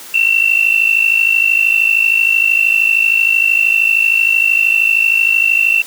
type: tone pair together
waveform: sine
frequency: 2674 / 2727 Hz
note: E7 / F7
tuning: +24 / -42 cents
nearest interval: unison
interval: 34 cents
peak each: -12 dBFS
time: 0.14-5.82 s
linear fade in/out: 5 ms
effects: white hiss -33 dBFS RMS until 5.86 s + high-pass 200 Hz 12 dB/octave